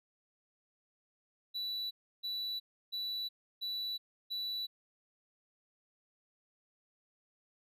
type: tone bursts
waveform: triangle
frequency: 3951 Hz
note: B7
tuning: in tune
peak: -34 dBFS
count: 5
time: 1.54-4.67 s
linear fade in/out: 20 ms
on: 370 ms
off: 320 ms
effects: none